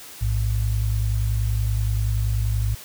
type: tone pair together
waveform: sine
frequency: 56.89 / 107.4 Hz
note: A#1 / A2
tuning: -42 / -41 cents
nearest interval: major seventh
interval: 1101 cents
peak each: -22 dBFS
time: 0.21-2.75 s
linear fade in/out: 10 ms
effects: white hiss -41 dBFS RMS until 2.84 s